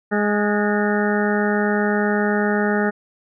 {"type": "harmonic tone with a mistuned harmonic", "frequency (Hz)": 207.7, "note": "G#3", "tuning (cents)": 0, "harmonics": [1, 2, 3, 4, 6, 7, 8, 9], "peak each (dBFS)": [-20, -22, -27, -27, -31, -27, -32, -28], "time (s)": [0.11, 2.91], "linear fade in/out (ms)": 20, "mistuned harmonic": 9, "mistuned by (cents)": -44, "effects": []}